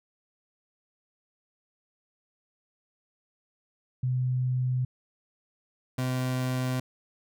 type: tone pair in turn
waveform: sine / 30% pulse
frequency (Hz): 127 / 127.96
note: B2 / C3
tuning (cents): +49 / -38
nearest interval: unison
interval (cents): 13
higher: second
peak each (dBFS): -24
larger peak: neither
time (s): 4.03-4.85 / 5.98-6.8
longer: neither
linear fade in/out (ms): 5
effects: none